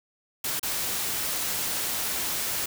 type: noise with dropouts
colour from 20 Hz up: white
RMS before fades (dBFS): -29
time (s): 0.44-2.66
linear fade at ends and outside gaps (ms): 5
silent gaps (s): 0.596-0.629
effects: none